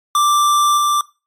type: tone with level steps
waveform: square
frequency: 1177 Hz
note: D6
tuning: 3 cents sharp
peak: -12 / -14 dBFS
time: 0.15-1.01 s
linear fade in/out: 2 ms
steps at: 0.77 s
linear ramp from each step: 10 ms
effects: noise-tail reverb RT60 0.3 s tail -21 dB re dry + MP3 64 kbps